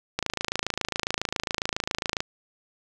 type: click train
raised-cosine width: 0.2 ms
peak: -8 dBFS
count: 56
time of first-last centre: 0.19-2.205 s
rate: 27.3 Hz
effects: none